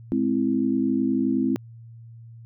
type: chord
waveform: sine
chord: Ab augmented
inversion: none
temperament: equal with one note detuned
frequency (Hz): 210.3 / 261.6 / 329.6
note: Ab3 / C4 / E4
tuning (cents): +22 / 0 / 0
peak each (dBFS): -26 / -22 / -26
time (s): 0.12-1.56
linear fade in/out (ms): 0
effects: added 115 Hz sine -41 dBFS peak until 2.45 s